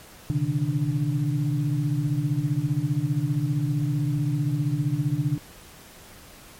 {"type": "tone cluster", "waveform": "sine", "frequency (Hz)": [123.7, 138.6, 153.9, 295], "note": ["B2", "C#3", "D#3", "D4"], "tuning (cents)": [3, 0, -19, 8], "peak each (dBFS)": [-30, -25, -26, -30], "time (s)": [0.3, 5.38], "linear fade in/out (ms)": 0, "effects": ["pink hiss -47 dBFS RMS until 6.59 s", "MP3 64 kbps"]}